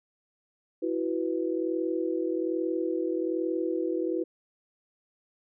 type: chord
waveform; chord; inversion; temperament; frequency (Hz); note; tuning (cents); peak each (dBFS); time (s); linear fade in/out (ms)
sine; E suspended second; none; just; 329.6 / 370.8 / 494.4; E4 / F#4 / B4; 0 / +4 / +2; -29 / -31 / -33; 0.82-4.24; 10
effects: none